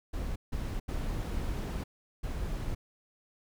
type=noise bursts at uneven times; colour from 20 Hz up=brown; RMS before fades=-34 dBFS; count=4; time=0.13-0.36 / 0.52-0.8 / 0.88-1.84 / 2.23-2.75 s; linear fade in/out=10 ms; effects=none